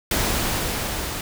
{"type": "noise with level ramp", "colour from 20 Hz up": "pink", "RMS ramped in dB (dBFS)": [-21, -29], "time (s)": [0.11, 1.21], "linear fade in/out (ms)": 2, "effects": []}